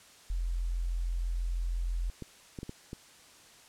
sine tone, 43.08 Hz, F1, 23 cents flat, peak -29 dBFS, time 0.3-2.1 s, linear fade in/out 0 ms
clicks, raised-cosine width 3 ms, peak -26 dBFS, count 5, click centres 2.223 / 2.588 / 2.631 / 2.694 / 2.931 s
effects white hiss -56 dBFS RMS until 3.68 s + low-pass 9000 Hz 12 dB/octave

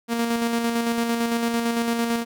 sawtooth tone with tremolo, 233.1 Hz, A#3, in tune, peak -16 dBFS, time 0.08-2.25 s, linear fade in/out 50 ms, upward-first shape square, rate 8.9 Hz, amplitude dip 35%, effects none

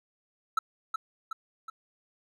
triangle tone with echo, 1318.5 Hz, E6, in tune, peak -20 dBFS, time 0.57-0.59 s, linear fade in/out 5 ms, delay 370 ms, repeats 3, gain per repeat -5 dB, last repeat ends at 1.7 s, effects none

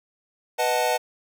square chord, B dominant seventh, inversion none, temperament equal, 493.9 / 622.3 / 740 / 880 Hz, B4 / D#5 / F#5 / A5, 0 / 0 / 0 / 0 cents, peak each -27 dBFS, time 0.58-0.98 s, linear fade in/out 20 ms, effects none

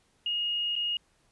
sine tone with dropouts, 2864 Hz, F7, 43 cents sharp, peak -27 dBFS, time 0.26-0.97 s, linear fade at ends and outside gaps 2 ms, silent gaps 0.755-0.762 s, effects pink hiss -68 dBFS RMS until 1.31 s + resampled to 24000 Hz

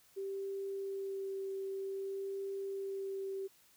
sine tone with vibrato, 390 Hz, G4, 9 cents flat, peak -37 dBFS, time 0.16-3.48 s, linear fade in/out 20 ms, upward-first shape sine, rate 0.53 Hz, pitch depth 10 cents each way, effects white hiss -66 dBFS RMS until 3.76 s

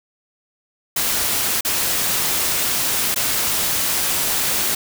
white noise with dropouts, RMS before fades -20 dBFS, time 0.96-4.75 s, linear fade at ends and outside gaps 5 ms, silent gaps 1.609-1.648 / 3.145-3.159 s, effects none

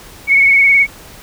sine tone with vibrato, 2217 Hz, C#7, in tune, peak -6 dBFS, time 0.27-0.87 s, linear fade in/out 50 ms, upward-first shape sine, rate 19 Hz, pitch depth 33 cents each way, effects pink hiss -37 dBFS RMS until 1.22 s

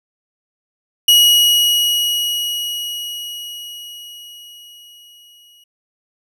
40% pulse tone with exponential decay, 2905 Hz, F#7, 32 cents flat, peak -6 dBFS, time 1.08-5.64 s, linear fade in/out 5 ms, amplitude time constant 990 ms, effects none

